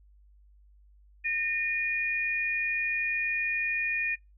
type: tone pair together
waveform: sine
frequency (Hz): 1830 / 2443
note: A#6 / D#7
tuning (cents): -32 / -32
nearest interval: perfect fourth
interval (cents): 500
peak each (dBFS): -32 / -27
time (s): 1.24-4.16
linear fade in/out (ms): 20
effects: noise-tail reverb RT60 0.2 s tail -24 dB re dry + added 50 Hz sine -55 dBFS peak until 4.37 s